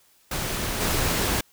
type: noise with level steps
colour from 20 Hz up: pink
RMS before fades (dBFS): -28 / -24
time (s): 0.31-1.41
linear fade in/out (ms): 5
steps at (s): 0.8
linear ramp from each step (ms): 10
effects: white hiss -60 dBFS RMS until 1.52 s